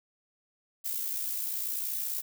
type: noise with amplitude modulation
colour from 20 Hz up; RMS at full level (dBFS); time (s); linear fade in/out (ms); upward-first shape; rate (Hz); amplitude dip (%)
violet; -31; 0.84-2.22; 20; sine; 60.4; 50
effects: none